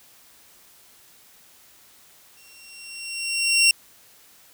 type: tone with exponential growth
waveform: 20% pulse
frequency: 2741 Hz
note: F7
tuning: 33 cents flat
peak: -8 dBFS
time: 2.37-3.71 s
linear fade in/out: 2 ms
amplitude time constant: 290 ms
effects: white hiss -53 dBFS RMS until 4.53 s